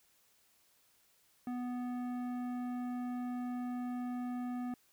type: tone with tanh clipping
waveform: triangle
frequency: 246.9 Hz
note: B3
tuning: in tune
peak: -38 dBFS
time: 1.47-4.74 s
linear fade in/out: 2 ms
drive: 17 dB
effects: white hiss -70 dBFS RMS until 4.92 s